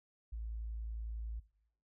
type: tone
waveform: sine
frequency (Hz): 55.5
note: A1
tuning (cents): +16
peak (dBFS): -39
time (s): 0.32-1.4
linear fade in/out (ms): 10
effects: noise-tail reverb RT60 0.7 s tail -19 dB re dry